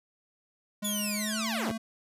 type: tone with pitch glide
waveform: square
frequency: 207.7 to 223.9 Hz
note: G#3 to A3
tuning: 0 to +30 cents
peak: -33 dBFS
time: 0.82-1.78 s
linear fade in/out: 10 ms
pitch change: +130 cents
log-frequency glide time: 1.14-1.49 s
type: linear sweep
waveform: 10% pulse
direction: down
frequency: 3520 to 51.91 Hz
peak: -23 dBFS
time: 0.84-1.72 s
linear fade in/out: 10 ms
effects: resampled to 32000 Hz